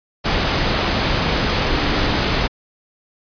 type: tone in noise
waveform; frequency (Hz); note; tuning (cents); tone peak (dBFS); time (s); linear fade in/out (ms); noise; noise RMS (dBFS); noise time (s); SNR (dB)
sine; 299.1; D4; +32; -26; 1.68-2.18; 20; pink; -18; 0.24-2.48; -11
effects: resampled to 11025 Hz